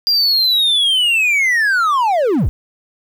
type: linear sweep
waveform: triangle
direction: down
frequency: 4836 to 33.38 Hz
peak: -10 dBFS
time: 0.07-2.49 s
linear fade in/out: 0 ms
effects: 8-bit